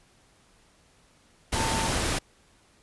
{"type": "tone in noise", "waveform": "sine", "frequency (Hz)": 896, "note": "A5", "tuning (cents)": 31, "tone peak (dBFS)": -30, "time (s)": [1.55, 1.88], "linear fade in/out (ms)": 10, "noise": "pink", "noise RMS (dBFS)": -27, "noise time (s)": [1.52, 2.19], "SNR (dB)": -6, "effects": ["pink hiss -61 dBFS RMS until 2.82 s", "resampled to 24000 Hz"]}